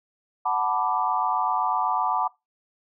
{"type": "chord", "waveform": "sine", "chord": "B minor seventh", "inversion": "second", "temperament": "equal", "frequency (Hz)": [740, 880, 987.8, 1174.7], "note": ["F#5", "A5", "B5", "D6"], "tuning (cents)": [0, 0, 0, 0], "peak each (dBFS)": -27, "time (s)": [0.45, 2.28], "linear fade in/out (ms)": 10, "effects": ["noise-tail reverb RT60 0.2 s tail -21 dB re dry"]}